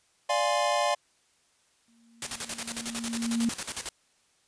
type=chord; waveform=square; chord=D half-diminished seventh; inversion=none; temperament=equal; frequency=587.3 / 698.5 / 830.6 / 1046.5 Hz; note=D5 / F5 / Ab5 / C6; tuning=0 / 0 / 0 / 0 cents; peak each=-29 / -30 / -32 / -31 dBFS; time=0.29-0.95 s; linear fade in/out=10 ms
type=tone with exponential growth; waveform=sine; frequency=231.6 Hz; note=A#3; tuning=11 cents flat; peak=-22 dBFS; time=1.88-3.49 s; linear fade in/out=2 ms; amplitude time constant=350 ms
type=noise with tremolo; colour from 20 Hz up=white; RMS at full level=-32 dBFS; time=2.22-3.89 s; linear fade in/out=2 ms; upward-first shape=square; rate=11 Hz; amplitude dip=75%
effects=white hiss -67 dBFS RMS until 4.47 s + resampled to 22050 Hz